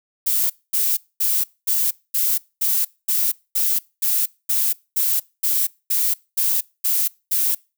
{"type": "noise bursts", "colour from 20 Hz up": "violet", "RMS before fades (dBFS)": -19, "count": 16, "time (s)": [0.26, 7.55], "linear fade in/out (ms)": 10, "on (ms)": 240, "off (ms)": 230, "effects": ["noise-tail reverb RT60 0.3 s tail -24 dB re dry"]}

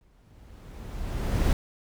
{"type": "noise with exponential growth", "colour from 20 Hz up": "brown", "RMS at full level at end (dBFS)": -21, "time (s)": [0.01, 1.53], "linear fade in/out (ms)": 1, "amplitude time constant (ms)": 330, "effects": []}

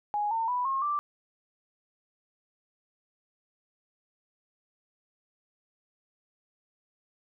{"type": "tone with pitch steps", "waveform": "sine", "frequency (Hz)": [830.6, 905.8, 987.8, 1077.2, 1174.6], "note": ["G#5", "A#5", "B5", "C#6", "D6"], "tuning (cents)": [0, -50, 0, -50, 0], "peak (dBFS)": -26, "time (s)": [0.14, 0.99], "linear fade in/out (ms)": 0, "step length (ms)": 170, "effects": []}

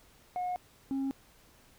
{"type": "tone pair in turn", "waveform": "sine", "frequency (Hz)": [723, 270.8], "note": ["F#5", "C#4"], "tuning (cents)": [-40, -40], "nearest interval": "octave + perfect fourth", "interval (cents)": 1700, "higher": "first", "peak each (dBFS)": [-29, -27], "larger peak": "second", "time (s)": [[0.36, 0.56], [0.91, 1.11]], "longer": "neither", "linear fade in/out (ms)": 0, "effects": ["tanh soft clip ceiling -29 dBFS", "pink hiss -61 dBFS RMS until 1.78 s"]}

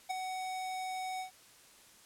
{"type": "tone with ADSR envelope", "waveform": "square", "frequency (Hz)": 748, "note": "F#5", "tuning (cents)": 19, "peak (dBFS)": -31, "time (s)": [0.09, 1.31], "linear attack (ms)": 18, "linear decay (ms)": 9, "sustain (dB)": -6, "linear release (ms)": 110, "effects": ["white hiss -59 dBFS RMS until 2.05 s", "low-pass 11000 Hz 12 dB/octave"]}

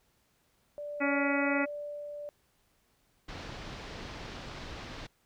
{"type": "tone with tremolo", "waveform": "sine", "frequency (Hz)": 586, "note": "D5", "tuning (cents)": -4, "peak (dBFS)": -36, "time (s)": [0.78, 2.29], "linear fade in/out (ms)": 0, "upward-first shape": "sine", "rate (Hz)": 1.3, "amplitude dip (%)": 25}
{"type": "harmonic tone", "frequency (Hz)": 281.4, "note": "C#4", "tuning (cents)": 26, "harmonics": [1, 2, 3, 4, 5, 6, 7, 8, 9], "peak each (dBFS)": [-30, -34, -38, -41, -35, -45, -34, -40, -38], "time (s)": [1, 1.66], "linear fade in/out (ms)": 20}
{"type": "low-pass noise", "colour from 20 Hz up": "pink", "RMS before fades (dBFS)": -43, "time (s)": [3.28, 5.07], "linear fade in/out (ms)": 10, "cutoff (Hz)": 5100, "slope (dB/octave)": 24}
{"effects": ["pink hiss -71 dBFS RMS until 5.25 s"]}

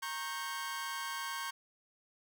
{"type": "chord", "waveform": "sawtooth", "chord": "G diminished", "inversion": "first", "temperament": "equal with one note detuned", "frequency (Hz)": [932.3, 1094.7, 1568], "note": ["Bb5", "Db6", "G6"], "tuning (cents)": [0, -22, 0], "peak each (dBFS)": [-40, -37, -38], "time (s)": [0.02, 1.51], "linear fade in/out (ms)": 10, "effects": []}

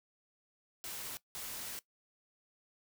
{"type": "noise bursts at uneven times", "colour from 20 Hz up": "white", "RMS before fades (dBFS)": -43, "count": 2, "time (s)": [[0.84, 1.17], [1.35, 1.79]], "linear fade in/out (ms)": 0, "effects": ["noise-tail reverb RT60 0.1 s tail -18 dB re dry"]}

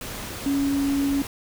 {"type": "tone in noise", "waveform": "sine", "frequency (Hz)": 279, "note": "C#4", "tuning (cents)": 11, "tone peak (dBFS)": -20, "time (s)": [0.46, 1.22], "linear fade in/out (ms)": 2, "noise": "pink", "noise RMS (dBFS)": -34, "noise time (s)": [0.01, 1.27], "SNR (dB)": 11, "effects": []}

